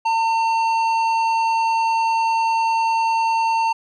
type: tone with tanh clipping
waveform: sine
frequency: 905 Hz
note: A5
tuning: 48 cents sharp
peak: -18 dBFS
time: 0.05-3.73 s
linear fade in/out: 10 ms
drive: 11 dB
effects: none